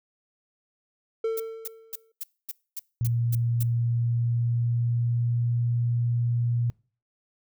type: tone with exponential decay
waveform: triangle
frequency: 448.9 Hz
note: A4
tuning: 35 cents sharp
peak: -20 dBFS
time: 1.24-2.12 s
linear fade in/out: 5 ms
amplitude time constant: 190 ms
type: noise bursts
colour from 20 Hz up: violet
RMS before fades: -33 dBFS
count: 9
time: 1.37-3.631 s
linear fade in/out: 5 ms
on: 29 ms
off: 250 ms
type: tone with pitch glide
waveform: sine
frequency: 117.9 to 119.13 Hz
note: A#2 to A#2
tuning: +20 to +38 cents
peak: -22 dBFS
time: 3.01-6.7 s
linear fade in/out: 0 ms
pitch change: +18 cents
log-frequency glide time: 3.71-5.59 s
effects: noise-tail reverb RT60 0.4 s tail -25 dB re dry